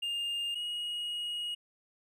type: tone pair in turn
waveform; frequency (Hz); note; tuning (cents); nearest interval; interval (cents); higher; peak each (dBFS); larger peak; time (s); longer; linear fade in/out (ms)
triangle; 2815 / 2886; F7 / F#7; +13 / -44; unison; 43; second; -30 / -32; first; 0.02-0.55 / 0.55-1.55; second; 10
effects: none